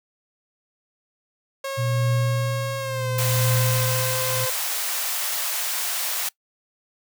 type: tone with pitch glide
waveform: sawtooth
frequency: 544 to 516.4 Hz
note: C#5 to C5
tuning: -33 to -23 cents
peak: -23 dBFS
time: 1.64-4.5 s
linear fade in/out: 5 ms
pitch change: -90 cents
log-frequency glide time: 2.78-3.09 s
type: tone with tremolo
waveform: sine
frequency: 120 Hz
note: B2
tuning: 49 cents flat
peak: -18 dBFS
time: 1.77-4.46 s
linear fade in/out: 20 ms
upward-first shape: triangle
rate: 0.71 Hz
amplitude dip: 85%
type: high-pass noise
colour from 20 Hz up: white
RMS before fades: -26 dBFS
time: 3.18-6.29 s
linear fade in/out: 5 ms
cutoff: 570 Hz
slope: 24 dB/octave
effects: noise-tail reverb RT60 0.1 s tail -22 dB re dry

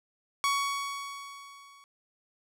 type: tone with level ramp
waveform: sawtooth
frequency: 1120 Hz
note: C#6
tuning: 18 cents sharp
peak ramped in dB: -20 to -50 dBFS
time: 0.44-1.84 s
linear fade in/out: 0 ms
effects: low-pass 12000 Hz 12 dB/octave

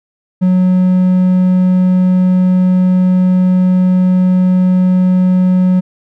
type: tone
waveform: triangle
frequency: 183.5 Hz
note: F#3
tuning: 14 cents flat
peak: -5 dBFS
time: 0.41-5.81 s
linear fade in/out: 20 ms
effects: none

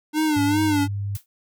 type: tone with vibrato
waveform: square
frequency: 299.3 Hz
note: D4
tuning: 33 cents sharp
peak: -19 dBFS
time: 0.13-0.88 s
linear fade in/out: 50 ms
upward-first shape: sine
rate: 2.5 Hz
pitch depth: 81 cents each way
type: tone with pitch glide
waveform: sine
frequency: 104.2 to 100.53 Hz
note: G#2 to G2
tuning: +6 to +44 cents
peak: -24 dBFS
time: 0.36-1.17 s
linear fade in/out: 10 ms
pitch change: -62 cents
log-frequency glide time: 0.47-0.59 s
type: noise with exponential decay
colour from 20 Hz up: blue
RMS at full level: -32 dBFS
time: 1.15-1.26 s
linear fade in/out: 2 ms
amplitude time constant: 23 ms
effects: none

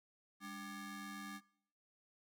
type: ring-modulated tone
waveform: 25% pulse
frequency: 493.9 Hz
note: B4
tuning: in tune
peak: -39 dBFS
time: 0.4-1.41 s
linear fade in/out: 50 ms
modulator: 697 Hz
effects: noise-tail reverb RT60 0.7 s tail -23 dB re dry

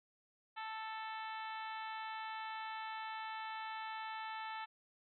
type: harmonic tone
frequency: 440.5 Hz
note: A4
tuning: 2 cents sharp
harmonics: 2 / 3 / 4 / 5 / 6 / 7 / 8 / 9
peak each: -44 / -49 / -50 / -54 / -55 / -58 / -59 / -59 dBFS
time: 0.56-4.66 s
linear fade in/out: 20 ms
effects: none

